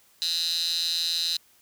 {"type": "tone with high-pass filter", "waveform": "15% pulse", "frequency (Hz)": 166.9, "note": "E3", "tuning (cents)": 22, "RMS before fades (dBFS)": -27, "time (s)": [0.22, 1.37], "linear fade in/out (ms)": 0, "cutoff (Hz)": 4100, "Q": 9.9, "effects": ["white hiss -60 dBFS RMS until 1.61 s"]}